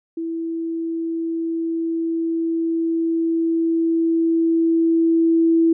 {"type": "tone with level ramp", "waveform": "sine", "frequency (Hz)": 329.6, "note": "E4", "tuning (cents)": 0, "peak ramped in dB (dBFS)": [-23, -12], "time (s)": [0.17, 5.73], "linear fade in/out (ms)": 5, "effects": []}